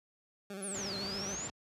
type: tone with vibrato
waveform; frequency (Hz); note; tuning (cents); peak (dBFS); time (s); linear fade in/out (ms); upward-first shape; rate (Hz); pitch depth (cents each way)
20% pulse; 196; G3; 0; -36; 0.5-1.35; 2; square; 14; 52
type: exponential two-way sweep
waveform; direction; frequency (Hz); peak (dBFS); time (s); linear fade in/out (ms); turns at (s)
sine; down then up; 10548 to 4095 to 7380; -38; 0.62-1.48; 10; 0.96
type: low-pass noise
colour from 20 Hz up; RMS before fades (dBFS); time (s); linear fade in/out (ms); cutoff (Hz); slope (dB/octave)
pink; -44; 0.74-1.5; 2; 6200; 24
effects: high-pass 80 Hz 12 dB/octave + resampled to 32000 Hz